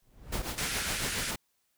brown noise with exponential growth, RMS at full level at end -30 dBFS, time 0.02-0.42 s, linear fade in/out 2 ms, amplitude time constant 86 ms
pink noise with tremolo, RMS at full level -33 dBFS, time 0.32-1.36 s, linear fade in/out 5 ms, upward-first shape triangle, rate 7.2 Hz, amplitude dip 80%
pink band-pass noise, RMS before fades -35 dBFS, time 0.58-1.31 s, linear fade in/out 0 ms, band 1300 to 12000 Hz, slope 96 dB/octave
effects white hiss -75 dBFS RMS until 1.77 s

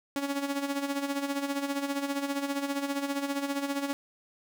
sawtooth tone with tremolo, 280 Hz, C#4, 18 cents sharp, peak -23 dBFS, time 0.16-3.93 s, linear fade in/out 0 ms, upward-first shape sine, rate 15 Hz, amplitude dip 65%, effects none

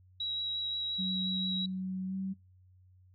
sine tone with vibrato, 3868 Hz, B7, 37 cents flat, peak -32 dBFS, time 0.2-1.66 s, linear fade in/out 5 ms, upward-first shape triangle, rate 5.7 Hz, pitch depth 12 cents each way
sine tone with pitch glide, 187.4 to 191.34 Hz, F#3 to G3, +22 to -42 cents, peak -33 dBFS, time 0.98-2.34 s, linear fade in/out 20 ms, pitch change +36 cents, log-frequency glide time 2.07-2.15 s
effects noise-tail reverb RT60 0.3 s tail -26 dB re dry + added 92 Hz sine -58 dBFS peak until 3.14 s

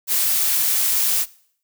blue noise, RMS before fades -19 dBFS, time 0.07-1.26 s, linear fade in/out 50 ms, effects noise-tail reverb RT60 0.6 s tail -21 dB re dry

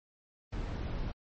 brown noise, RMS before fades -36 dBFS, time 0.52-1.12 s, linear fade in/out 10 ms, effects low-pass 5000 Hz 12 dB/octave + MP3 32 kbps

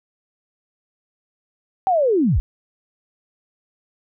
sine linear sweep, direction down, 784 to 33.27 Hz, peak -14 dBFS, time 1.87-2.4 s, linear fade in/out 0 ms, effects none

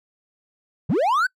triangle linear sweep, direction up, 103.83 to 1568 Hz, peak -15 dBFS, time 0.89-1.27 s, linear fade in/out 10 ms, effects noise-tail reverb RT60 0.1 s tail -26 dB re dry

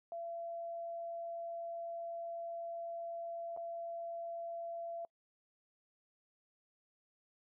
sine tone with dropouts, 677 Hz, E5, 46 cents sharp, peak -40 dBFS, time 0.12-5.05 s, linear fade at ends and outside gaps 1 ms, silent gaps 3.565-3.573 s, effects noise-tail reverb RT60 0.1 s tail -26 dB re dry

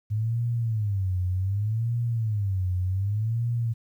sine tone with vibrato, 103.83 Hz, G#2, in tune, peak -23 dBFS, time 0.1-3.74 s, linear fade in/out 20 ms, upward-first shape sine, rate 0.66 Hz, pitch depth 230 cents each way, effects 10-bit

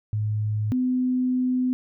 sine tone pair in turn, 106.5 / 253.3 Hz, G#2 / B3, +44 / +44 cents, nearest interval octave + minor third, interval 1500 cents, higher second, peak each -22 / -20 dBFS, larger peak second, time 0.13-0.72 / 0.72-1.73 s, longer second, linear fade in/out 0 ms, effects none

